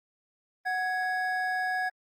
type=tone pair together; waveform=triangle; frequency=740 / 1666 Hz; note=F#5 / G#6; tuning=0 / +5 cents; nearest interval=octave + major second; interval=1405 cents; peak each=-28 dBFS; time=0.65-1.9 s; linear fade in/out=20 ms; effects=Opus 32 kbps